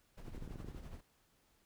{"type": "noise with tremolo", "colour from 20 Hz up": "brown", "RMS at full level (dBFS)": -45, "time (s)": [0.17, 1.01], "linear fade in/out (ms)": 10, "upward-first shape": "triangle", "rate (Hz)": 12, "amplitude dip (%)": 65}
{"type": "clicks", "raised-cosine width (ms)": 3, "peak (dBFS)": -36, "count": 11, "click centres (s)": [0.282, 0.348, 0.379, 0.424, 0.477, 0.509, 0.558, 0.602, 0.646, 0.686, 0.748]}
{"effects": ["pink hiss -73 dBFS RMS until 1.65 s"]}